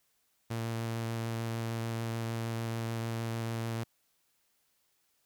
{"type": "tone with vibrato", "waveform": "sawtooth", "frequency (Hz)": 114.5, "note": "A#2", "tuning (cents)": -31, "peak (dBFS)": -29, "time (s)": [0.5, 3.84], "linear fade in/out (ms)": 10, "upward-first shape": "triangle", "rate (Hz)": 6.7, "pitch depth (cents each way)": 14, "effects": ["white hiss -74 dBFS RMS until 5.25 s"]}